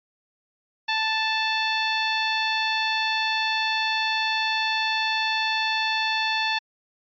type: tone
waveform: 10% pulse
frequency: 880 Hz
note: A5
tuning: in tune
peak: -13 dBFS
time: 0.88-6.59 s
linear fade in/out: 10 ms
effects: resampled to 11025 Hz